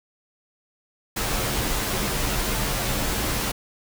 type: noise with comb filter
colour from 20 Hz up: pink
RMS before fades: -25 dBFS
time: 1.16-3.52 s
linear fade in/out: 10 ms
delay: 12 ms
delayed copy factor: -0.7
effects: none